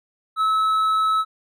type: tone with hard clipping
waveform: sine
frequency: 1297 Hz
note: E6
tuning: 28 cents flat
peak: -18 dBFS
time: 0.36-1.25 s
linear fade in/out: 50 ms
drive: 4 dB
effects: none